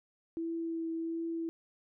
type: tone with vibrato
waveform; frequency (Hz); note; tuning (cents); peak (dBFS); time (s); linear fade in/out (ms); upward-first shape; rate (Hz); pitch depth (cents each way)
sine; 329.6; E4; 0; -33; 0.37-1.49; 0; triangle; 1.4; 14
effects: none